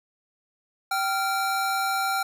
square tone pair together, 776 / 1384.6 Hz, G5 / F6, -18 / -15 cents, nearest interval minor seventh, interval 1003 cents, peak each -27 dBFS, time 0.91-2.23 s, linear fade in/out 5 ms, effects none

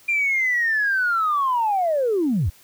sine linear sweep, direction down, 2399 to 63.2 Hz, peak -17 dBFS, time 0.08-2.5 s, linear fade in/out 10 ms, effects tanh soft clip ceiling -13 dBFS + white hiss -52 dBFS RMS until 2.63 s

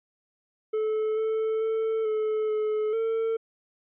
triangle tone with pitch steps, 433.9 / 440.2 / 443.9 / 432.2 / 428.7 / 450.2 Hz, A4 / A4 / A4 / A4 / A4 / A4, -24 / +1 / +15 / -31 / -45 / +40 cents, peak -22 dBFS, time 0.73-3.37 s, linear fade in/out 10 ms, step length 440 ms, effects resampled to 8000 Hz

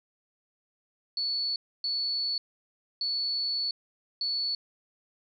sine tone bursts at uneven times, 4435 Hz, C#8, in tune, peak -27 dBFS, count 4, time 1.17-1.56 / 1.84-2.38 / 3.01-3.71 / 4.21-4.55 s, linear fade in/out 2 ms, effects none

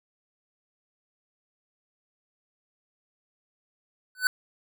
square tone with exponential growth, 1500 Hz, F#6, 23 cents sharp, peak -16 dBFS, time 4.15-4.27 s, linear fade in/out 1 ms, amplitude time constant 24 ms, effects none

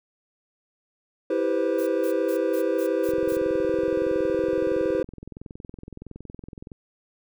triangle chord, C major seventh, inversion first, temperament just, 327 / 392.4 / 490.5 / 523.3 Hz, E4 / G4 / B4 / C5, -14 / +2 / -12 / 0 cents, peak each -25 dBFS, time 1.3-5.03 s, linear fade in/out 5 ms
blue noise bursts, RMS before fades -42 dBFS, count 7, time 1.78-3.37 s, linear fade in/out 10 ms, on 90 ms, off 160 ms
click train, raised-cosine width 3 ms, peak -26 dBFS, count 79, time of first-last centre 3.09-6.718 s, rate 21.5 Hz
effects none

